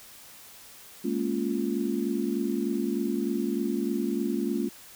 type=chord; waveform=sine; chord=Bb minor seventh; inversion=third; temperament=just; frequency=209.8 / 233.1 / 279.7 / 349.6 Hz; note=Ab3 / Bb3 / Db4 / F4; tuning=+18 / 0 / +16 / +2 cents; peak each=-31 dBFS; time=1.04-4.69 s; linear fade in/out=10 ms; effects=white hiss -49 dBFS RMS until 4.95 s